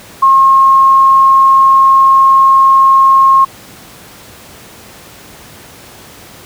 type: tone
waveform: sine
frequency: 1076 Hz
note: C6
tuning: 48 cents sharp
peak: -3 dBFS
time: 0.22-3.45 s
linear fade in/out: 10 ms
effects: pink hiss -35 dBFS RMS until 6.45 s + high-pass 80 Hz 12 dB/octave